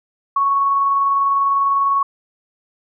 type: tone with tremolo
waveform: sine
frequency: 1108.7 Hz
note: C#6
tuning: in tune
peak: -12 dBFS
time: 0.36-2.03 s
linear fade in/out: 5 ms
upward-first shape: triangle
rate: 20 Hz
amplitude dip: 30%
effects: none